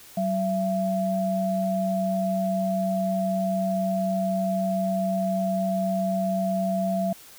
sine tone pair together, 189.13 / 674 Hz, F#3 / E5, +38 / +38 cents, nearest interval octave + minor seventh, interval 2200 cents, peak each -25 dBFS, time 0.17-7.13 s, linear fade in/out 5 ms, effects white hiss -48 dBFS RMS until 7.38 s

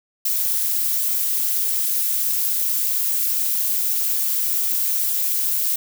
violet noise with amplitude modulation, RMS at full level -18 dBFS, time 0.25-5.76 s, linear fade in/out 5 ms, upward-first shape sine, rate 220 Hz, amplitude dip 65%, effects none

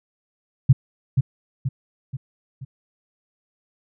sine tone with echo, 131.7 Hz, C3, 12 cents sharp, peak -7 dBFS, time 0.69-0.73 s, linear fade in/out 10 ms, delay 480 ms, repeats 4, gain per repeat -6 dB, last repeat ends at 2.65 s, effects none

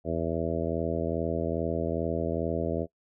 harmonic tone, 82.41 Hz, E2, in tune, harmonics 1 / 2 / 3 / 4 / 5 / 6 / 7 / 8, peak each -35 / -35 / -35 / -35 / -35 / -35 / -35 / -35 dBFS, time 0.04-2.87 s, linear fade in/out 50 ms, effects noise-tail reverb RT60 0.1 s tail -23 dB re dry

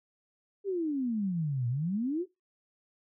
sine exponential two-way sweep, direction down then up, 409.9 to 116.54 to 385.7 Hz, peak -28 dBFS, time 0.64-2.26 s, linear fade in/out 50 ms, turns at 1.68 s, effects noise-tail reverb RT60 0.2 s tail -20 dB re dry

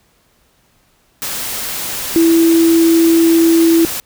sine tone in noise, 330.8 Hz, E4, 6 cents sharp, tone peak -7 dBFS, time 2.16-3.85 s, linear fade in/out 0 ms, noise white, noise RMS -22 dBFS, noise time 1.22-4 s, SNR +12 dB, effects pink hiss -56 dBFS RMS until 4.05 s

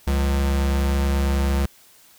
square tone pair together, 69.18 / 178.4 Hz, C#2 / F3, -3 / +37 cents, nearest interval octave + major third, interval 1640 cents, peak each -19 / -31 dBFS, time 0.07-1.66 s, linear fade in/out 5 ms, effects white hiss -52 dBFS RMS until 2.18 s

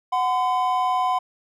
triangle tone pair together, 740 / 1019.3 Hz, F#5 / C6, 0 / -46 cents, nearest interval tritone, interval 554 cents, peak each -20 dBFS, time 0.12-1.19 s, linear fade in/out 10 ms, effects none

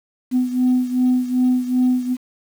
sine beating tone pair, 251.2 / 253.8 Hz, B3 / B3, +30 / +47 cents, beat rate 2.6 Hz, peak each -15 / -19 dBFS, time 0.31-2.17 s, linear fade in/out 50 ms, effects tanh soft clip ceiling -10 dBFS + 7-bit

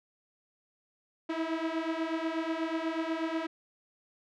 sawtooth beating tone pair, 320 / 328.2 Hz, D#4 / E4, +49 / -8 cents, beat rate 8.2 Hz, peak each -30 / -29 dBFS, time 1.29-3.47 s, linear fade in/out 10 ms, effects low-pass 3000 Hz 12 dB/octave

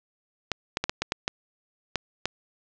clicks, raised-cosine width 0.2 ms, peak -8 dBFS, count 9, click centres 0.517 / 0.771 / 0.84 / 0.895 / 1.02 / 1.121 / 1.279 / 1.957 / 2.256 s, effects low-pass 7000 Hz 12 dB/octave

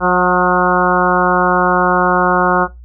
harmonic tone with a mistuned harmonic, 180 Hz, F#3, 47 cents flat, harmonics 1 / 2 / 3 / 4 / 5 / 6 / 7 / 8, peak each -18 / -18 / -18 / -18 / -18 / -18 / -18 / -18 dBFS, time 0-2.68 s, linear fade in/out 50 ms, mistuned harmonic 4, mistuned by +19 cents, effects noise-tail reverb RT60 0.2 s tail -19 dB re dry + added 60 Hz sine -33 dBFS peak until 2.84 s

